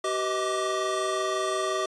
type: tone cluster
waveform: square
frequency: 382.8 / 496.9 / 632 / 1174 Hz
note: G4 / B4 / D#5 / D6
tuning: -41 / +11 / +27 / -1 cents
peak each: -31 / -39 / -31 / -31 dBFS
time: 0.04-1.86 s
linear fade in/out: 5 ms
effects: resampled to 22050 Hz